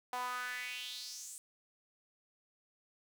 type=tone with high-pass filter sweep; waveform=sawtooth; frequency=248.6 Hz; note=B3; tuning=12 cents sharp; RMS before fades=-42 dBFS; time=0.13-1.38 s; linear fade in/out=0 ms; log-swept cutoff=820 to 8600 Hz; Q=4.3; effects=none